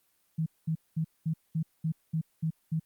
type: tone bursts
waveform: sine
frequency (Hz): 160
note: D#3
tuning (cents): +49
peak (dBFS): -26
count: 9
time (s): 0.38-2.798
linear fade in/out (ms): 10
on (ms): 82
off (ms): 210
effects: white hiss -71 dBFS RMS until 2.85 s + Opus 32 kbps